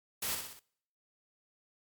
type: noise with echo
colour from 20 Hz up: white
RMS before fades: -35 dBFS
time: 0.22-0.35 s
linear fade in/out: 5 ms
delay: 61 ms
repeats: 4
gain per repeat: -5 dB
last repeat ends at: 0.594 s
effects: noise-tail reverb RT60 0.7 s tail -26 dB re dry + MP3 96 kbps